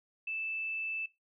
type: tone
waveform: sine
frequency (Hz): 2637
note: E7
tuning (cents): 0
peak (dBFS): -34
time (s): 0.27-1.06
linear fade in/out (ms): 5
effects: noise-tail reverb RT60 0.2 s tail -18 dB re dry